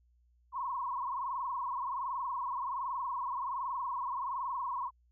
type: tone with frequency modulation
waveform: sine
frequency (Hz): 1030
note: C6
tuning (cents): -28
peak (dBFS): -33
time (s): 0.52-4.91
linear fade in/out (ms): 50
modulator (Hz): 21.3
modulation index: 3.6
effects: added 60 Hz sine -65 dBFS peak until 5.11 s